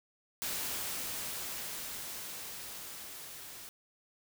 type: noise with level ramp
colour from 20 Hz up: white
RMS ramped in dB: -36 to -48 dBFS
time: 0.42-3.69 s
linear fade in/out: 0 ms
effects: none